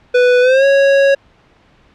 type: tone with pitch glide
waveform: square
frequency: 494.8 to 552.2 Hz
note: B4 to C#5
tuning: +3 to -7 cents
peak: -8 dBFS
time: 0.14-1.15 s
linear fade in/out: 10 ms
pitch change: +190 cents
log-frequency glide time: 0.41-0.65 s
effects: pink hiss -50 dBFS RMS until 1.94 s + low-pass 3000 Hz 12 dB/octave